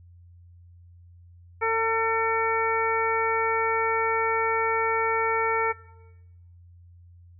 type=harmonic tone; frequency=450 Hz; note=A4; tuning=39 cents sharp; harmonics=1 / 2 / 3 / 4 / 5; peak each=-26 / -27 / -28 / -33 / -29 dBFS; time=1.61-5.73 s; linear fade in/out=20 ms; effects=noise-tail reverb RT60 1.0 s tail -19 dB re dry + added 87 Hz sine -48 dBFS peak until 7.39 s